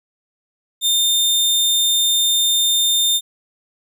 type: tone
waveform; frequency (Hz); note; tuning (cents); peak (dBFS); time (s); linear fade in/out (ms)
sawtooth; 3620; A7; +48; -11; 0.81-3.21; 50
effects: none